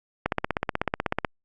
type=click train; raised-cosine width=0.5 ms; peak=-8 dBFS; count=17; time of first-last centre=0.26-1.248 s; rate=16.2 Hz; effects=Opus 48 kbps